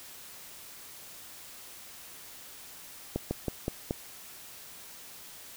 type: slowing click train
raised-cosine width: 2 ms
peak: -16 dBFS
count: 5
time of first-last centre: 3.16-3.909 s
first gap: 150 ms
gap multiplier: 1.15
effects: white hiss -48 dBFS RMS until 5.56 s